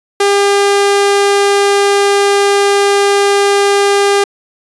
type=tone; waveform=sawtooth; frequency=401.6 Hz; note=G4; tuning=42 cents sharp; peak=-4 dBFS; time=0.2-4.24 s; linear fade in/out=5 ms; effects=resampled to 24000 Hz